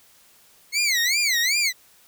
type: tone with vibrato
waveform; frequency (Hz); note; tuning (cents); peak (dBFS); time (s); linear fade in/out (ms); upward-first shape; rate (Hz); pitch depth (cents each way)
20% pulse; 2117; C7; +20; -14; 0.72-1.73; 50; sine; 2.6; 230
effects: white hiss -55 dBFS RMS until 2.07 s